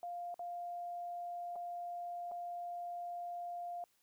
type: tone with dropouts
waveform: sine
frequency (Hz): 700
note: F5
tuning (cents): +4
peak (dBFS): -40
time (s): 0.03-3.84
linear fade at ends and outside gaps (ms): 1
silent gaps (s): 0.343-0.393 / 1.557-1.561 / 2.314-2.318
effects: white hiss -75 dBFS RMS until 4.02 s